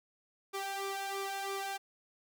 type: tone with flanger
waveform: sawtooth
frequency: 392.6 Hz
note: G4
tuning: 3 cents sharp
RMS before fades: -38 dBFS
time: 0.53-1.78 s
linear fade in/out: 20 ms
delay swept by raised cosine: 0.84 to 1.39 ms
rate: 3 Hz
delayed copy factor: +0.85
effects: none